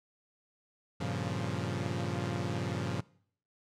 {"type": "chord", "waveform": "sawtooth", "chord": "G half-diminished seventh", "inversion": "none", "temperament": "equal", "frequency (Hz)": [98, 116.54, 138.59, 174.61], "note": ["G2", "Bb2", "Db3", "F3"], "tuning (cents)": [0, 0, 0, 0], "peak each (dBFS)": -34, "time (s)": [1, 3.01], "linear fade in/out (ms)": 10, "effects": ["noise-tail reverb RT60 0.6 s tail -22 dB re dry", "low-pass 7000 Hz 12 dB/octave"]}